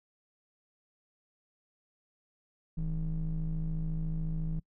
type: ring-modulated tone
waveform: triangle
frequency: 67 Hz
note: C2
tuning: 42 cents sharp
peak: -25 dBFS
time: 2.77-4.6 s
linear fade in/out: 10 ms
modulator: 94 Hz
effects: noise-tail reverb RT60 0.1 s tail -25 dB re dry